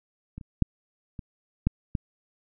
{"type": "clicks", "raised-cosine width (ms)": 5, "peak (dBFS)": [-25, -30, -7, -24, -9, -14], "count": 6, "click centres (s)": [0.38, 0.412, 0.623, 1.192, 1.67, 1.952], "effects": []}